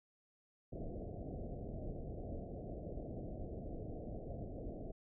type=low-pass noise; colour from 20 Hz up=pink; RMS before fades=-45 dBFS; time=0.72-4.92 s; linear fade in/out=10 ms; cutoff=710 Hz; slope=96 dB/octave; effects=none